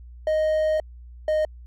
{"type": "tone pair in turn", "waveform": "triangle", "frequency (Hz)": [622.3, 618.4], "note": ["D#5", "D#5"], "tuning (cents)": [0, -11], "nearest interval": "unison", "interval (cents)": 11, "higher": "first", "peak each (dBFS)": -17, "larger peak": "neither", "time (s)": [[0.27, 0.8], [1.28, 1.45]], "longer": "first", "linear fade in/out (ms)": 2, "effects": ["added 60 Hz sine -40 dBFS peak until 1.66 s", "AAC 64 kbps"]}